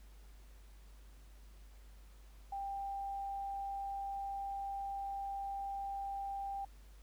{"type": "tone", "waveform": "sine", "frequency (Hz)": 791, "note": "G5", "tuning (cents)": 15, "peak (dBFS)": -38, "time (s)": [2.52, 6.65], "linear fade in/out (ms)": 5, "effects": ["added 50 Hz sine -54 dBFS peak until 7.02 s", "pink hiss -67 dBFS RMS until 7.02 s"]}